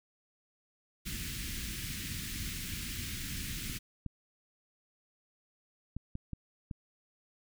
pink band-stop noise, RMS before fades -39 dBFS, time 1.05-3.79 s, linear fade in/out 20 ms, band 270 to 1800 Hz, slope 24 dB/octave
clicks, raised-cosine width 5 ms, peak -26 dBFS, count 6, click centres 3.698 / 4.063 / 5.966 / 6.154 / 6.333 / 6.712 s
effects none

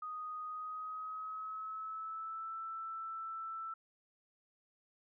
sine tone with pitch glide, 1244.5 to 1326.1 Hz, D#6 to E6, 0 to +10 cents, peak -40 dBFS, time 0.02-3.74 s, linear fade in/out 5 ms, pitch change +110 cents, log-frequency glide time 0.45-2.55 s, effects none

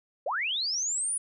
sine linear sweep, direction up, 470.5 to 9940 Hz, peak -27 dBFS, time 0.26-1.18 s, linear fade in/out 5 ms, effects none

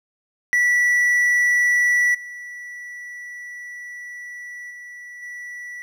triangle tone with level steps, 1954 Hz, B6, 19 cents flat, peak -13 / -31 / -34 / -30 dBFS, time 0.53-5.82 s, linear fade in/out 0 ms, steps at 2.14 / 4.7 / 5.22 s, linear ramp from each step 10 ms, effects none

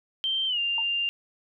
sine tone with pitch glide, 3136 to 2794 Hz, G7 to F7, 0 to 0 cents, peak -24 dBFS, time 0.24-1.09 s, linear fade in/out 0 ms, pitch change -200 cents, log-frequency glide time 0.47-0.59 s
sine tone with exponential decay, 905 Hz, A5, 48 cents sharp, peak -29 dBFS, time 0.78-0.86 s, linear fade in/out 2 ms, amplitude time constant 17 ms
effects none

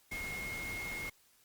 sine tone in noise, 2152 Hz, C7, 48 cents sharp, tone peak -39 dBFS, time 0.11-1.1 s, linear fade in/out 10 ms, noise pink, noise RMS -45 dBFS, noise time 0.11-1.1 s, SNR +3 dB, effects white hiss -67 dBFS RMS until 1.44 s + Opus 48 kbps

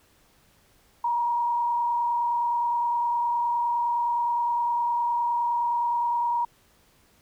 sine tone with frequency modulation, 950 Hz, A#5, 33 cents sharp, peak -22 dBFS, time 1.04-6.45 s, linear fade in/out 5 ms, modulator 29.7 Hz, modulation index 0.57, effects pink hiss -61 dBFS RMS until 7.21 s

